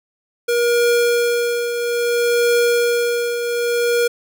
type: tone with tremolo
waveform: square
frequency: 476 Hz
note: A#4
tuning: 36 cents sharp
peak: -13 dBFS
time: 0.48-4.08 s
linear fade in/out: 10 ms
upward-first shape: triangle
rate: 0.6 Hz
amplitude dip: 60%
effects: none

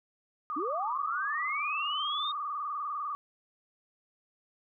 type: tone with vibrato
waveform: sine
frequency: 1180 Hz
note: D6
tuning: 8 cents sharp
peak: -32 dBFS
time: 0.5-3.15 s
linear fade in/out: 0 ms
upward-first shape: square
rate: 20 Hz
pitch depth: 70 cents each way
type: linear sweep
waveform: sine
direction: up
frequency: 266.3 to 3729 Hz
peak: -32 dBFS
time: 0.56-2.32 s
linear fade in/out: 10 ms
effects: none

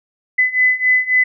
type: beating tone pair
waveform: sine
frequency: 2009 / 2012.7 Hz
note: B6 / B6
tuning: +29 / +32 cents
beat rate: 3.7 Hz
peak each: -16 / -14 dBFS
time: 0.38-1.24 s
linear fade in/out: 10 ms
effects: none

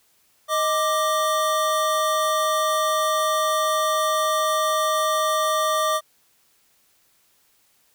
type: tone pair together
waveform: square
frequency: 625.6 / 1181 Hz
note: D#5 / D6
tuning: +9 / +9 cents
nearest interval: major seventh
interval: 1100 cents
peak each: -24 / -22 dBFS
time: 0.48-6.01 s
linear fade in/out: 50 ms
effects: white hiss -62 dBFS RMS until 7.94 s

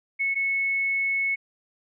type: tone pair in turn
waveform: sine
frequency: 2200 / 2200 Hz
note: C#7 / C#7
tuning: -14 / -14 cents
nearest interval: unison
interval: 0 cents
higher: neither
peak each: -22 dBFS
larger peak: neither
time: 0.19-0.35 / 0.35-1.36 s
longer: second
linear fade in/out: 20 ms
effects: none

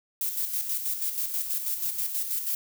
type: noise with tremolo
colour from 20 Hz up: violet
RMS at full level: -28 dBFS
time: 0.21-2.55 s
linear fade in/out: 2 ms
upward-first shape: square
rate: 6.2 Hz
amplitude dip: 50%
effects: none

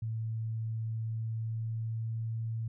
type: tone with pitch glide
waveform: sine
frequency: 111.9 to 113.07 Hz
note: A2 to A2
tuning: +30 to +48 cents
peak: -32 dBFS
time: 0.02-2.68 s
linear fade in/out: 5 ms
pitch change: +18 cents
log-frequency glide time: 0.92-2.38 s
effects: none

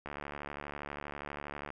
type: click train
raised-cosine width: 0.5 ms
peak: -25 dBFS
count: 120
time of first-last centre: 0.06-1.704 s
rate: 72.4 Hz
effects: none

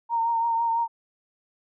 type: tone with vibrato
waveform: sine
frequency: 923 Hz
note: A#5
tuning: 17 cents flat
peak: -21 dBFS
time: 0.09-0.88 s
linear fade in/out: 50 ms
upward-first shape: triangle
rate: 6 Hz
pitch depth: 32 cents each way
effects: none

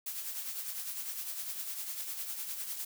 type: noise with tremolo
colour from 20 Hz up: blue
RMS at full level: -37 dBFS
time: 0.06-2.85 s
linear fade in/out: 5 ms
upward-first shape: triangle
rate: 9.9 Hz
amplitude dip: 55%
effects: none

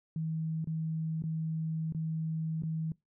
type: tone with dropouts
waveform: sine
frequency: 160 Hz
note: D#3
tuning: 49 cents sharp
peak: -31 dBFS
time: 0.16-2.92 s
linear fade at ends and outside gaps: 2 ms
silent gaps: 0.644-0.672 / 1.222-1.238 / 1.924-1.947 / 2.622-2.634 s
effects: noise-tail reverb RT60 0.2 s tail -23 dB re dry

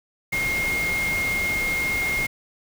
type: tone in noise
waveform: sine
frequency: 2138 Hz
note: C7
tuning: 37 cents sharp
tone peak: -22 dBFS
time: 0.32-2.27 s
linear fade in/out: 10 ms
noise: pink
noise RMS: -31 dBFS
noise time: 0.32-2.27 s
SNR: +6 dB
effects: none

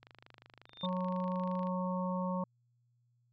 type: click train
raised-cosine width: 0.3 ms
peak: -37 dBFS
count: 43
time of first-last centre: 0.03-1.671 s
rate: 25.6 Hz
type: tone with exponential growth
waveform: sine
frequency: 3614 Hz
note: A7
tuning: 46 cents sharp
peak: -35 dBFS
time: 0.67-0.86 s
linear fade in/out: 1 ms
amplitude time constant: 40 ms
type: harmonic tone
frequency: 183.2 Hz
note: F#3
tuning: 17 cents flat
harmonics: 1 / 3 / 5 / 6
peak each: -34 / -39 / -41 / -42 dBFS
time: 0.83-2.44 s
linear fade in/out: 5 ms
effects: added 120 Hz sine -70 dBFS peak until 3.32 s

